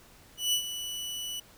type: tone with ADSR envelope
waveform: sawtooth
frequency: 2960 Hz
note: F#7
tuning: in tune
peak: -20 dBFS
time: 0.37-1.4 s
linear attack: 160 ms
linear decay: 87 ms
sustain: -11 dB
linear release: 6 ms
effects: pink hiss -56 dBFS RMS until 1.57 s